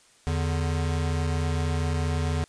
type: tone pair together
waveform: square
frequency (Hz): 82.41 / 146.84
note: E2 / D3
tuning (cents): 0 / 0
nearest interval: minor seventh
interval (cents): 1000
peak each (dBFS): -26 / -30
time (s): 0.27-2.44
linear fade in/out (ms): 0
effects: white hiss -58 dBFS RMS until 2.48 s + resampled to 22050 Hz